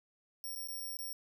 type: tone with dropouts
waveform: 5% pulse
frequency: 5550 Hz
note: F8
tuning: 12 cents flat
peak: -34 dBFS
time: 0.44-1.13 s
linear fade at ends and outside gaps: 1 ms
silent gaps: 0.552-0.56 / 0.674-0.685 / 0.802-0.805 / 0.97-0.989 s
effects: none